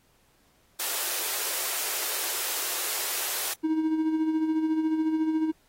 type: high-pass noise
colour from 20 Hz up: white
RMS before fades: -30 dBFS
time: 0.79-3.54 s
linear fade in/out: 10 ms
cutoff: 340 Hz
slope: 48 dB/octave
type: tone with tremolo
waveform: triangle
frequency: 315.9 Hz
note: D#4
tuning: 26 cents sharp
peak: -19 dBFS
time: 3.63-5.52 s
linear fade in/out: 20 ms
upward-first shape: sine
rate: 14 Hz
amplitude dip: 50%
effects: pink hiss -65 dBFS RMS until 5.68 s + AAC 48 kbps